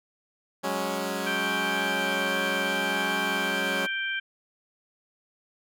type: chord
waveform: 10% pulse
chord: F# suspended second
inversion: none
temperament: equal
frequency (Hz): 185 / 207.7 / 277.2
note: F#3 / G#3 / C#4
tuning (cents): 0 / 0 / 0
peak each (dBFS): -24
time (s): 0.63-3.87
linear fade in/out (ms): 20
type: harmonic tone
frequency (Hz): 784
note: G5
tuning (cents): 0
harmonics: 2 / 3 / 4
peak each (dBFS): -29 / -33 / -35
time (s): 1.26-4.2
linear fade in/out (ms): 10
effects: none